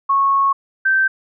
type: tone pair in turn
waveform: sine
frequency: 1100 / 1555.6 Hz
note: C#6 / G6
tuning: -14 / -14 cents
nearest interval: tritone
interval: 600 cents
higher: second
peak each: -12 dBFS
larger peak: neither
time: 0.09-0.53 / 0.85-1.08 s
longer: first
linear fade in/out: 10 ms
effects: none